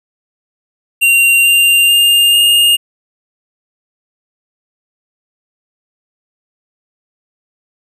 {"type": "tone with pitch steps", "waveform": "square", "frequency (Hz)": [2765, 2787, 2810, 2833], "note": ["F7", "F7", "F7", "F7"], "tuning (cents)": [-18, -4, 10, 24], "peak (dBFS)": -7, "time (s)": [1.01, 2.77], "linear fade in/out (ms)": 20, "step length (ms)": 440, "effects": []}